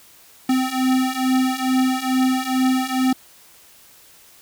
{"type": "beating tone pair", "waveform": "square", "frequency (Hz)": [257.4, 259.7], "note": ["C4", "C4"], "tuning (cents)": [-28, -13], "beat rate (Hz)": 2.3, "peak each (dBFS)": [-22, -20], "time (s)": [0.49, 3.13], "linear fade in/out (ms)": 5, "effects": ["white hiss -49 dBFS RMS until 4.41 s"]}